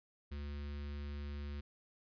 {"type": "tone with notch filter", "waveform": "square", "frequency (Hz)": 72.1, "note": "D2", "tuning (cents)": -31, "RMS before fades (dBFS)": -43, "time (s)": [0.31, 1.61], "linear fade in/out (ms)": 10, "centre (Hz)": 710, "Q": 0.82, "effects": ["resampled to 11025 Hz"]}